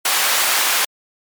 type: high-pass noise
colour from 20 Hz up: pink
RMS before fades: -17 dBFS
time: 0.05-0.85 s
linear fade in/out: 5 ms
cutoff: 1000 Hz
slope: 12 dB/octave
effects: MP3 96 kbps